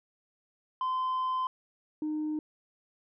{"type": "tone pair in turn", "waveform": "sine", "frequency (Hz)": [1030, 306.2], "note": ["C6", "D#4"], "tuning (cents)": [-28, -28], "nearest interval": "octave + major sixth", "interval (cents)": 2100, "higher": "first", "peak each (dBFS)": [-25, -28], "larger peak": "first", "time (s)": [[0.81, 1.47], [2.02, 2.39]], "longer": "first", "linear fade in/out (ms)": 2, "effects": ["tanh soft clip ceiling -27 dBFS"]}